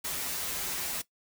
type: noise with comb filter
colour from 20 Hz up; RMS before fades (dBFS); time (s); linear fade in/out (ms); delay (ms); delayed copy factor
white; -34; 0.04-1.02; 10; 9.2; -0.6
effects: noise-tail reverb RT60 0.1 s tail -17 dB re dry